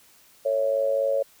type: tone with amplitude modulation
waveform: sine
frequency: 554.4 Hz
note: C#5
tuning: in tune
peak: -17 dBFS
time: 0.45-1.23 s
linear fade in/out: 10 ms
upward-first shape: sine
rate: 104 Hz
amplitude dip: 75%
effects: white hiss -56 dBFS RMS until 1.4 s